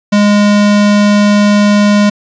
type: tone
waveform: square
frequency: 206.1 Hz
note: G#3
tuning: 13 cents flat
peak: -6 dBFS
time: 0.12-2.1 s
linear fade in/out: 10 ms
effects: resampled to 16000 Hz + 8-bit